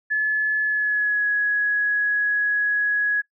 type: tone with pitch glide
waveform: sine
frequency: 1718 to 1673.9 Hz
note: A6 to G#6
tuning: -42 to +13 cents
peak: -18 dBFS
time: 0.1-3.22 s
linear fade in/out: 20 ms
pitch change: -45 cents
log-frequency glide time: 0.62-1.27 s
effects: noise-tail reverb RT60 0.1 s tail -23 dB re dry